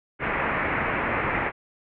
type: low-pass noise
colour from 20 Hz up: white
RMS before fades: -26 dBFS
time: 0.19-1.52 s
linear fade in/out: 50 ms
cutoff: 2300 Hz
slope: 48 dB/octave
effects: none